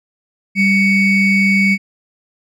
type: ring-modulated tone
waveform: triangle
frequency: 1216 Hz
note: D#6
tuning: 40 cents flat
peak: -5 dBFS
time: 0.55-1.78 s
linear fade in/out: 50 ms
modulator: 1020 Hz
effects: none